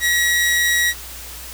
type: tone with amplitude modulation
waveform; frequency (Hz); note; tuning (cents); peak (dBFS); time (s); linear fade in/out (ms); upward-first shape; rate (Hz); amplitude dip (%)
sawtooth; 1913; A#6; +44; -10; 0-0.94; 50; sine; 172; 30
effects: added 60 Hz sine -38 dBFS peak until 1.53 s + white hiss -35 dBFS RMS until 1.53 s